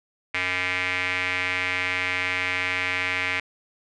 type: tone with band-pass filter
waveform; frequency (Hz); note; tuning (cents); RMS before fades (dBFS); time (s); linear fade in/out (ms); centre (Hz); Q
square; 91.3; F#2; -23; -26; 0.34-3.4; 5; 2200; 4.4
effects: resampled to 22050 Hz